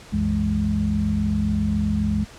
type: tone cluster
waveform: sine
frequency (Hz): 66.3 / 93.7 / 165.9 / 209.5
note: C2 / F#2 / E3 / G#3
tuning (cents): +23 / +22 / +11 / +15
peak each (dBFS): -27 / -26 / -29 / -21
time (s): 0.12-2.25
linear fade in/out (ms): 20
effects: pink hiss -44 dBFS RMS until 2.38 s + low-pass 8000 Hz 12 dB/octave